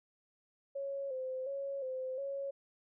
sine tone with vibrato, 535 Hz, C5, 38 cents sharp, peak -36 dBFS, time 0.75-2.51 s, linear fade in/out 10 ms, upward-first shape square, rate 1.4 Hz, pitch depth 57 cents each way, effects none

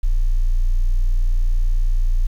sine tone, 29.69 Hz, A#0, 33 cents sharp, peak -11 dBFS, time 0.03-2.27 s, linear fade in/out 10 ms, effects tanh soft clip ceiling -12 dBFS + 8-bit

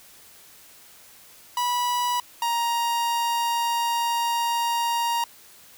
45% pulse tone pair in turn, 979 / 937.8 Hz, B5 / A#5, -15 / +10 cents, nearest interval minor second, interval 75 cents, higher first, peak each -22 dBFS, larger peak neither, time 1.57-2.2 / 2.42-5.24 s, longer second, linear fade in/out 2 ms, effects white hiss -50 dBFS RMS until 5.77 s

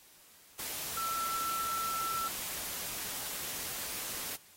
sine tone in noise, 1337 Hz, E6, 24 cents sharp, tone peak -33 dBFS, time 0.97-2.28 s, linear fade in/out 2 ms, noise white, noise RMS -39 dBFS, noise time 0.59-4.36 s, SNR +3 dB, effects white hiss -59 dBFS RMS until 4.56 s + AAC 48 kbps

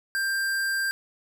square tone, 1584 Hz, G6, 18 cents sharp, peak -25 dBFS, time 0.15-0.91 s, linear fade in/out 0 ms, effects none

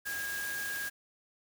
sine tone in noise, 1633 Hz, G#6, 30 cents flat, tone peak -35 dBFS, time 0.05-0.9 s, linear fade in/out 20 ms, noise white, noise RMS -41 dBFS, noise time 0.05-0.9 s, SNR +3 dB, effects none

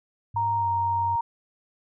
sine tone with pitch glide, 103.83 to 96.32 Hz, G#2 to G2, 0 to -30 cents, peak -32 dBFS, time 0.34-1.16 s, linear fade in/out 5 ms, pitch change -130 cents, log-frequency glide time 0.58-0.67 s
sine tone, 932.3 Hz, A#5, in tune, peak -22 dBFS, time 0.36-1.21 s, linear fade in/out 5 ms
effects none

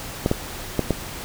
clicks, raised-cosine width 2 ms, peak -5 dBFS, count 4, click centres 0.261 / 0.314 / 0.793 / 0.907 s, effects pink hiss -34 dBFS RMS until 1.24 s

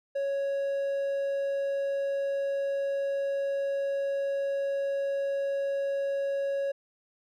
triangle tone, 554.4 Hz, C#5, in tune, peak -25 dBFS, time 0.15-6.72 s, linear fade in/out 10 ms, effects none

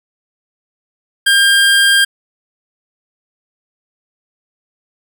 25% pulse tone, 1602 Hz, G6, 37 cents sharp, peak -4 dBFS, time 1.26-2.05 s, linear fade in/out 10 ms, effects none

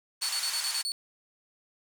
white band-pass noise, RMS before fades -35 dBFS, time 0.21-0.83 s, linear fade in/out 20 ms, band 840 to 10000 Hz, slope 24 dB/octave
35% pulse tone bursts, 4435 Hz, C#8, in tune, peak -28 dBFS, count 7, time 0.22-0.919 s, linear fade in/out 0 ms, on 69 ms, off 36 ms
effects none

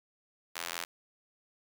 sawtooth tone with high-pass filter, 85.3 Hz, F2, 40 cents flat, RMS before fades -39 dBFS, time 0.55-0.85 s, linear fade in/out 10 ms, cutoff 1300 Hz, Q 0.55, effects none

